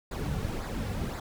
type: noise with flanger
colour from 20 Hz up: brown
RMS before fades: -33 dBFS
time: 0.11-1.2 s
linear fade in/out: 5 ms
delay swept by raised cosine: 0.33 to 3.23 ms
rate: 1.9 Hz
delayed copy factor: -0.6
effects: none